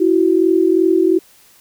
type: tone pair together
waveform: sine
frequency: 330.5 / 373.3 Hz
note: E4 / F#4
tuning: +5 / +15 cents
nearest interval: major second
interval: 210 cents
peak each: -13 dBFS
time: 0-1.19 s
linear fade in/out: 10 ms
effects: white hiss -49 dBFS RMS until 1.6 s